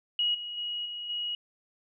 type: tone with level steps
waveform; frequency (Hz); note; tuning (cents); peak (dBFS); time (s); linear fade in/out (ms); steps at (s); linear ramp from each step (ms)
sine; 2900; F#7; -35; -24 / -35 / -31 / -35 / -30; 0.19-1.35; 2; 0.34 / 0.57 / 0.85 / 1.09; 10
effects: none